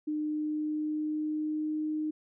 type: tone with pitch glide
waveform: sine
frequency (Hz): 303.5 to 307.7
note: D#4 to D#4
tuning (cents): -43 to -19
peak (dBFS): -29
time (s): 0.07-2.11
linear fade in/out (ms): 10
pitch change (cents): +24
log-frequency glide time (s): 0.18-1.85
effects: none